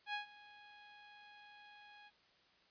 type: tone with ADSR envelope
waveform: 15% pulse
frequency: 829 Hz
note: G#5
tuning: 3 cents flat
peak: -31 dBFS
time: 0.06-2.11 s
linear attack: 76 ms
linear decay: 120 ms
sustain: -20 dB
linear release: 40 ms
effects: white hiss -70 dBFS RMS until 2.7 s + resampled to 11025 Hz